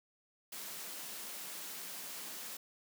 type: high-pass noise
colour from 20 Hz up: white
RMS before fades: -45 dBFS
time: 0.52-2.57 s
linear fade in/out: 5 ms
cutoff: 150 Hz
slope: 96 dB/octave
effects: none